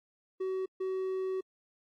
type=tone bursts at uneven times; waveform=triangle; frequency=377.3 Hz; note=F#4; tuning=34 cents sharp; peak=-29 dBFS; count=2; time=0.4-0.66 / 0.8-1.41 s; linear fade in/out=10 ms; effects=AAC 48 kbps